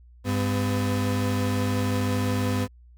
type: tone pair together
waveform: 35% pulse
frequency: 99.8 / 252.4 Hz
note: G2 / B3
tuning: +32 / +38 cents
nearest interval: octave + major third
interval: 1606 cents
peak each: -23 / -25 dBFS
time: 0.24-2.68 s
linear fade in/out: 50 ms
effects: added 60 Hz sine -48 dBFS peak until 2.97 s